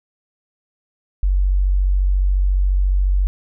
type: tone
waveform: sine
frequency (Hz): 47.14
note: F#1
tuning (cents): +33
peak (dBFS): -13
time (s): 1.23-3.27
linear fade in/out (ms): 0
effects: none